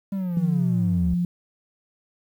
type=linear sweep; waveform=triangle; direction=down; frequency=200 to 67.8 Hz; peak=-22 dBFS; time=0.12-1.14 s; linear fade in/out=5 ms
type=tone; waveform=sine; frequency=175.6 Hz; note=F3; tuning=10 cents sharp; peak=-20 dBFS; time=0.37-1.25 s; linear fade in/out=2 ms
effects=9-bit